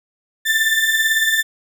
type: beating tone pair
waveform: 35% pulse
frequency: 1763 / 1781 Hz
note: A6 / A6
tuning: +3 / +21 cents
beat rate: 18 Hz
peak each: -19 / -14 dBFS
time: 0.45-1.43 s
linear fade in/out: 20 ms
effects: none